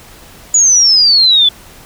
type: exponential sweep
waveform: sine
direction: down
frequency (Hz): 6930 to 3430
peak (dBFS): -5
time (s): 0.54-1.49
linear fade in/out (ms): 5
effects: pink hiss -38 dBFS RMS until 1.85 s